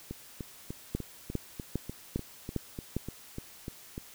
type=two click trains; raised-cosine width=3 ms; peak=-17 / -24 dBFS; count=6 / 14; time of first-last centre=0.95-2.966 / 0.11-3.979 s; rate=2.48 / 3.36 Hz; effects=white hiss -52 dBFS RMS until 4.14 s